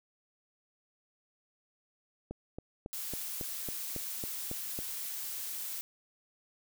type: click train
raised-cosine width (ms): 2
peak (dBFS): -26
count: 10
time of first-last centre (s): 2.31-4.789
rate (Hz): 3.63
type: noise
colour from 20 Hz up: blue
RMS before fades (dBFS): -39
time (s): 2.93-5.81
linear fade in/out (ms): 0
effects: none

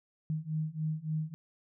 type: beating tone pair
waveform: sine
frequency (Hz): 154.3 / 157.8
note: D#3 / D#3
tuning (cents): -14 / +25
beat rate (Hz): 3.5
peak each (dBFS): -35 / -34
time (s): 0.3-1.34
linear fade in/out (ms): 0
effects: none

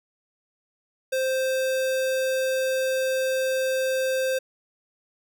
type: tone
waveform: square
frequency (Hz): 523.3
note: C5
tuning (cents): 0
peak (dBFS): -23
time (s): 1.12-4.39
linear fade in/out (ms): 10
effects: none

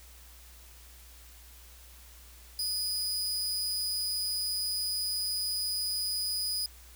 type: tone with amplitude modulation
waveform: sawtooth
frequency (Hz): 4960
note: D#8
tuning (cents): -6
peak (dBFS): -25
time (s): 2.59-6.66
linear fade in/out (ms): 2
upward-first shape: sine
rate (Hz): 194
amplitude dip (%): 45
effects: added 60 Hz sine -52 dBFS peak until 6.95 s + white hiss -55 dBFS RMS until 6.95 s

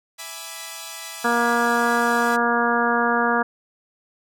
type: chord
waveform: 5% pulse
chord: E dominant seventh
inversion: none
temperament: equal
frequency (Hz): 659.3 / 830.6 / 987.8 / 1174.7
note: E5 / G#5 / B5 / D6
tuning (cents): 0 / 0 / 0 / 0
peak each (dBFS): -27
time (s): 0.18-2.37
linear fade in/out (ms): 20
type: harmonic tone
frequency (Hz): 236.7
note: A#3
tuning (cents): +27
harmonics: 1 / 2 / 3 / 4 / 5 / 6 / 7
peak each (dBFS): -25 / -25 / -25 / -25 / -25 / -25 / -25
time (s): 1.24-3.43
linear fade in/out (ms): 10
effects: none

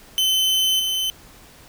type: tone with level steps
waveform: 40% pulse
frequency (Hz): 3056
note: G7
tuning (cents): -45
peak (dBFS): -16 / -20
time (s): 0.18-1.1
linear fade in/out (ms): 0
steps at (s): 0.79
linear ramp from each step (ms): 10
effects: pink hiss -47 dBFS RMS until 1.68 s

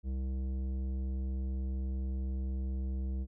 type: tone with tanh clipping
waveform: triangle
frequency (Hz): 65.41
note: C2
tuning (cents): 0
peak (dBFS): -34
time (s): 0.03-3.27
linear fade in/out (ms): 50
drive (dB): 16
effects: none

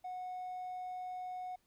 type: tone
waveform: triangle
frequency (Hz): 733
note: F#5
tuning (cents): -16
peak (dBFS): -37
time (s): 0.04-1.56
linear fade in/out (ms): 10
effects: tanh soft clip ceiling -35 dBFS + pink hiss -75 dBFS RMS until 1.66 s

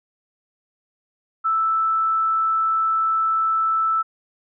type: tone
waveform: sine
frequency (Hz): 1318.5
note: E6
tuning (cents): 0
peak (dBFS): -17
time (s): 1.44-4.03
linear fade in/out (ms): 20
effects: none

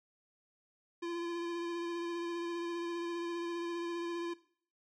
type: tone with vibrato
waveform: square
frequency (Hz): 342.1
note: F4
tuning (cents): -36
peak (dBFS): -37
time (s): 1.02-4.34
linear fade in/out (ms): 10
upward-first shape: sine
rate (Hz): 15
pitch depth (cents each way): 20
effects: noise-tail reverb RT60 0.5 s tail -17 dB re dry + low-pass 5000 Hz 12 dB/octave

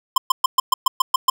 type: tone bursts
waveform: square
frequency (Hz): 1042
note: C6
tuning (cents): -7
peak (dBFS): -12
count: 9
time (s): 0.16-1.3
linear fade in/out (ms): 5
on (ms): 20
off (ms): 120
effects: none

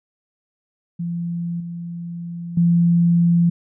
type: tone with level steps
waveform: sine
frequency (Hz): 171.1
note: F3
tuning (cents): -35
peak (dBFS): -22 / -27 / -12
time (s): 0.99-3.5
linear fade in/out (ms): 10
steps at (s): 1.6 / 2.57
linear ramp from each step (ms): 5
effects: none

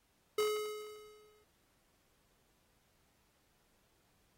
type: tone with exponential decay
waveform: square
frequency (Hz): 424.3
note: G#4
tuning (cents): +37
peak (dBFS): -29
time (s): 0.38-1.44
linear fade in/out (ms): 5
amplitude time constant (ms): 230
effects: pink hiss -74 dBFS RMS until 4.37 s + AAC 48 kbps

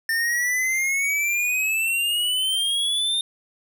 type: exponential sweep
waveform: square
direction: up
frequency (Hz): 1800 to 3647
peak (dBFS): -21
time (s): 0.09-3.21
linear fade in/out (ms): 2
effects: none

